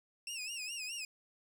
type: tone with vibrato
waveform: 20% pulse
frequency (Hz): 2651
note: E7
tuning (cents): +9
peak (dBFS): -34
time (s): 0.27-1.05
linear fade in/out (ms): 2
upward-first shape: sine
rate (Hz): 4.8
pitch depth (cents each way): 130
effects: 12-bit